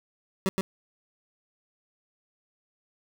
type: tone with echo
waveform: 25% pulse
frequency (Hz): 191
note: G3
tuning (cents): -45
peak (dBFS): -19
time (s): 0.46-0.49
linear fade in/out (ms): 0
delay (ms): 120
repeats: 1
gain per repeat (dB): -2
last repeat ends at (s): 0.61
effects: none